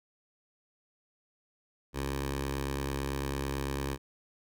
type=tone with notch filter; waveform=10% pulse; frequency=69 Hz; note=C#2; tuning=7 cents flat; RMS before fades=-34 dBFS; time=1.93-3.98 s; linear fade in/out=50 ms; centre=190 Hz; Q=1.9; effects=none